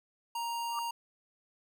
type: tone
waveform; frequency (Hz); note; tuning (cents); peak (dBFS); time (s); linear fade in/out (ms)
square; 935; A#5; +5; -34; 0.35-0.91; 5
type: tone with exponential growth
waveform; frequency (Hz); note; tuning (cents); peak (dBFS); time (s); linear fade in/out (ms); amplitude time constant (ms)
sine; 1174.7; D6; 0; -31; 0.67-0.79; 1; 25
effects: none